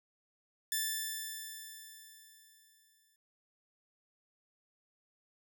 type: tone with exponential decay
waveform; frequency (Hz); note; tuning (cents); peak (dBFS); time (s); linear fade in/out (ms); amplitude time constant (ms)
5% pulse; 1760; A6; 0; -20; 0.72-3.16; 2; 530
effects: none